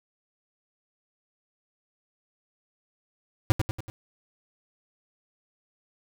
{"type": "tone with echo", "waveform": "square", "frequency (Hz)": 108.5, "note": "A2", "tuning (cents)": -24, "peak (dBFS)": -17, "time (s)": [3.5, 3.52], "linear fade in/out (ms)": 0, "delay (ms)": 95, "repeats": 4, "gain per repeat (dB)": -5, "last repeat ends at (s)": 3.9, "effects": ["9-bit"]}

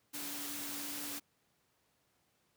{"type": "tone in noise", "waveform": "sine", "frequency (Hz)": 288.9, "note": "D4", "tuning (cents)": -28, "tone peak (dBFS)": -48, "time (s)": [0.13, 1.2], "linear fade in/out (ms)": 20, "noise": "white", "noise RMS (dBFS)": -42, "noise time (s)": [0.13, 1.2], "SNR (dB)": -9, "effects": ["pink hiss -75 dBFS RMS until 2.56 s", "high-pass 100 Hz 12 dB/octave"]}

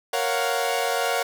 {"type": "chord", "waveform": "sawtooth", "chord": "Gb major seventh", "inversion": "first", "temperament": "equal", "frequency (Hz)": [466.2, 554.4, 698.5, 740], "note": ["Bb4", "Db5", "F5", "Gb5"], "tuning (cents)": [0, 0, 0, 0], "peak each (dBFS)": -24, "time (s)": [0.13, 1.23], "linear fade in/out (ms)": 5, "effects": []}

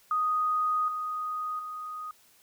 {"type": "tone with level steps", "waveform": "sine", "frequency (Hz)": 1244.5, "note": "D#6", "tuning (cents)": 0, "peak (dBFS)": [-24, -30, -35], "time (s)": [0.11, 2.11], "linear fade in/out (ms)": 2, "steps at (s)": [0.88, 1.59], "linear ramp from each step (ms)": 2, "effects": ["white hiss -61 dBFS RMS until 2.42 s"]}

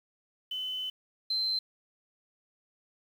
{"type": "tone pair in turn", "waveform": "sine", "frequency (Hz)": [3028, 4102], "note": ["F#7", "C8"], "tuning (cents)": [39, -35], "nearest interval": "perfect fourth", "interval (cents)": 526, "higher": "second", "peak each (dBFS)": [-32, -27], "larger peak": "second", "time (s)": [[0.51, 0.9], [1.3, 1.59]], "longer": "first", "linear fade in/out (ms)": 5, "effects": ["9-bit"]}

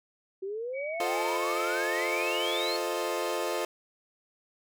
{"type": "exponential sweep", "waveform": "sine", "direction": "up", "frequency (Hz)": [374.7, 4396], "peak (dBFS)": -32, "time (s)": [0.42, 2.77], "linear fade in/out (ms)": 10}
{"type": "tone with vibrato", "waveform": "sine", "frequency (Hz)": 2239, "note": "C#7", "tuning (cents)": 17, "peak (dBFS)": -37, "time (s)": [0.73, 2.77], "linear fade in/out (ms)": 50, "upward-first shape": "square", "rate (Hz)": 2.4, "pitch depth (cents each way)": 21}
{"type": "chord", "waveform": "30% pulse", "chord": "F dominant seventh", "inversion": "none", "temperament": "equal", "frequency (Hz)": [349.2, 440, 523.3, 622.3], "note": ["F4", "A4", "C5", "Eb5"], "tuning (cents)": [0, 0, 0, 0], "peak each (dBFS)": -32, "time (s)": [1, 3.65], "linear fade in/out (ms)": 2}
{"effects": []}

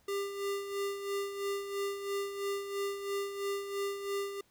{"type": "tone with tremolo", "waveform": "square", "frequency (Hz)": 398.8, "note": "G4", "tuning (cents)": 30, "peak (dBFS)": -32, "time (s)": [0.08, 4.41], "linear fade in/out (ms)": 5, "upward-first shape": "sine", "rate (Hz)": 3, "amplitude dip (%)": 60, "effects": ["pink hiss -69 dBFS RMS until 4.5 s"]}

